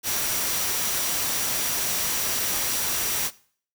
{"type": "tone in noise", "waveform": "sine", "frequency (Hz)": 5800, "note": "F#8", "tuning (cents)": -35, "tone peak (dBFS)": -32, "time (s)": [0.03, 3.31], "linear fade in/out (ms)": 50, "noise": "white", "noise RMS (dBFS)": -26, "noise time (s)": [0.03, 3.31], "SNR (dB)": -9, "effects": ["noise-tail reverb RT60 0.5 s tail -20 dB re dry"]}